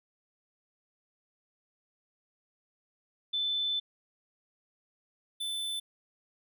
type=tone pair in turn; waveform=sine / square; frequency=3520 / 3520 Hz; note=A7 / A7; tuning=0 / 0 cents; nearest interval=unison; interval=0 cents; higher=neither; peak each=-28 / -33 dBFS; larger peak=first; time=3.33-3.8 / 5.4-5.8 s; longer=first; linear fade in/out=10 ms; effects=none